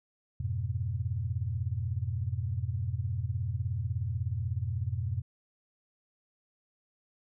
sine chord, F diminished, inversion none, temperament equal, 87.31 / 103.83 / 123.47 Hz, F2 / Ab2 / Cb3, 0 / 0 / 0 cents, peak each -34 dBFS, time 0.4-5.22 s, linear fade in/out 5 ms, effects none

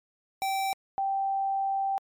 square / sine tone pair in turn, 776 / 781.8 Hz, G5 / G5, -18 / -5 cents, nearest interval unison, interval 13 cents, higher second, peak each -27 / -25 dBFS, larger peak second, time 0.42-0.73 / 0.98-1.98 s, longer second, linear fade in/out 0 ms, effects MP3 96 kbps

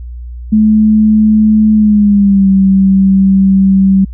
sine tone with pitch glide, 215.3 to 192.92 Hz, A3 to G3, -37 to -27 cents, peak -4 dBFS, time 0.52-4.05 s, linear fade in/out 10 ms, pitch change -190 cents, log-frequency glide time 1.74-2.49 s, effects added 60 Hz sine -22 dBFS peak until 4.13 s

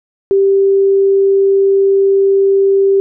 sine tone, 392 Hz, G4, in tune, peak -7 dBFS, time 0.31-3 s, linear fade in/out 0 ms, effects none

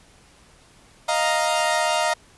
sawtooth chord, Eb suspended second, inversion none, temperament equal, 622.3 / 698.5 / 932.3 Hz, Eb5 / F5 / Bb5, 0 / 0 / 0 cents, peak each -20 dBFS, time 1.08-2.14 s, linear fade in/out 10 ms
violet noise, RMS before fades -33 dBFS, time 1.11-1.83 s, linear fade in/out 50 ms
effects pink hiss -53 dBFS RMS until 2.37 s + resampled to 24000 Hz

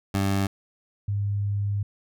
20% pulse / sine tone pair in turn, 98 / 101.4 Hz, G2 / G#2, 0 / -41 cents, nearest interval minor second, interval 59 cents, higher second, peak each -17 / -23 dBFS, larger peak first, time 0.14-0.47 / 1.08-1.83 s, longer second, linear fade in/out 5 ms, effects none

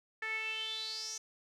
sawtooth tone with band-pass filter sweep, 440 Hz, A4, in tune, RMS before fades -39 dBFS, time 0.22-1.18 s, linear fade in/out 5 ms, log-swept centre 1900 to 6200 Hz, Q 8.3, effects none

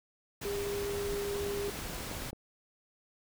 pink noise, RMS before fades -40 dBFS, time 0.41-2.31 s, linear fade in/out 10 ms
sine tone, 404.3 Hz, G#4, 46 cents flat, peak -33 dBFS, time 0.45-1.7 s, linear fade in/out 2 ms
click train, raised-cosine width 2 ms, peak -30 dBFS, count 12, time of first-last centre 1.14-2.33 s, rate 9.24 Hz
effects none

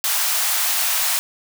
white high-pass noise, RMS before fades -20 dBFS, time 0.04-1.19 s, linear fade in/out 0 ms, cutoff 650 Hz, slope 48 dB/octave, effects none

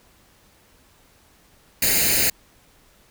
white noise with comb filter, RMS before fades -19 dBFS, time 1.82-2.3 s, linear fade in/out 5 ms, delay 0.44 ms, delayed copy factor +0.8, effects pink hiss -56 dBFS RMS until 3.1 s

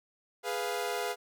sawtooth chord, F diminished, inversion first, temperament equal, 415.3 / 493.9 / 698.5 Hz, Ab4 / Cb5 / F5, 0 / 0 / 0 cents, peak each -32 dBFS, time 0.43-1.16 s, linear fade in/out 50 ms, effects none

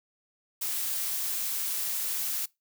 blue noise, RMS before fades -31 dBFS, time 0.61-2.46 s, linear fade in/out 10 ms, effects noise-tail reverb RT60 0.2 s tail -23 dB re dry

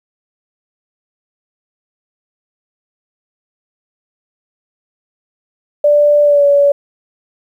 sine tone with pitch glide, 587.3 to 569.3 Hz, D5 to C#5, 0 to +46 cents, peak -6 dBFS, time 5.84-6.72 s, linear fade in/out 5 ms, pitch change -54 cents, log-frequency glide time 6.23-6.45 s, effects 8-bit

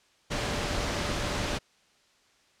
sine tone in noise, 587.3 Hz, D5, in tune, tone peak -40 dBFS, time 0.3-1.59 s, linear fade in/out 20 ms, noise pink, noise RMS -30 dBFS, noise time 0.3-1.59 s, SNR -13 dB, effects white hiss -64 dBFS RMS until 2.6 s + low-pass 6000 Hz 12 dB/octave

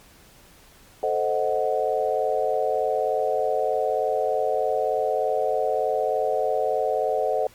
sine chord, A diminished seventh, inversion none, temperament equal, 440 / 523.3 / 622.3 / 740 Hz, A4 / C5 / Eb5 / Gb5, 0 / 0 / 0 / 0 cents, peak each -26 dBFS, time 1.03-7.47 s, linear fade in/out 2 ms, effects pink hiss -52 dBFS RMS until 7.54 s + MP3 96 kbps

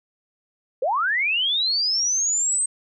sine linear sweep, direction up, 466.2 to 8372 Hz, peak -19 dBFS, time 0.82-2.66 s, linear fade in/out 5 ms, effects none

